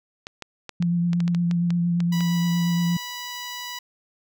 clicks, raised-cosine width 0.2 ms, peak -17 dBFS, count 12, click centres 0.269 / 0.423 / 0.693 / 0.825 / 1.132 / 1.204 / 1.279 / 1.348 / 1.512 / 1.705 / 2.004 / 2.207 s
sine tone with vibrato, 172.6 Hz, F3, 20 cents flat, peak -19 dBFS, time 0.8-2.97 s, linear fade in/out 5 ms, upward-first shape triangle, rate 8.6 Hz, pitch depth 23 cents each way
10% pulse tone, 982 Hz, B5, 10 cents flat, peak -23 dBFS, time 2.12-3.79 s, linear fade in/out 5 ms
effects none

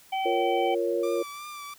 harmonic tone, 768 Hz, G5, 36 cents flat, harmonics 1 / 3 / 4, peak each -26 / -36 / -38 dBFS, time 0.12-0.75 s, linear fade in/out 10 ms
sine chord, Bb minor, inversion second, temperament equal, 349.2 / 466.2 / 554.4 Hz, F4 / Bb4 / Db5, 0 / 0 / 0 cents, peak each -28 / -28 / -29 dBFS, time 0.25-1.23 s, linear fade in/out 10 ms
sawtooth tone with vibrato, 1174.7 Hz, D6, in tune, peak -34 dBFS, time 1.03-1.74 s, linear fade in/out 5 ms, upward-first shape triangle, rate 2.8 Hz, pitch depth 40 cents each way
effects white hiss -55 dBFS RMS until 1.78 s

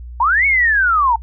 sine linear two-way sweep, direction up then down, 880 to 2243 to 880 Hz, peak -11 dBFS, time 0.2-1.16 s, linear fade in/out 5 ms, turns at 0.46 s, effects noise-tail reverb RT60 0.1 s tail -25 dB re dry + added 60 Hz sine -29 dBFS peak until 1.22 s

